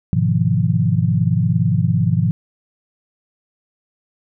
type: chord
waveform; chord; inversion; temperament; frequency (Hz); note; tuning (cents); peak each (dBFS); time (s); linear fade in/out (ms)
sine; F half-diminished seventh; first; just; 104.77 / 125.72 / 157.15 / 174.61; Ab2 / Cb3 / Eb3 / F3; +16 / +31 / +18 / 0; -19; 0.13-2.31; 0
effects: none